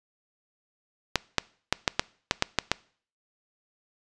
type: clicks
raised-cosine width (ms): 0.2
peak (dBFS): -3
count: 9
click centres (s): 1.157 / 1.383 / 1.726 / 1.878 / 1.995 / 2.311 / 2.424 / 2.587 / 2.716
effects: noise-tail reverb RT60 0.5 s tail -23 dB re dry + resampled to 22050 Hz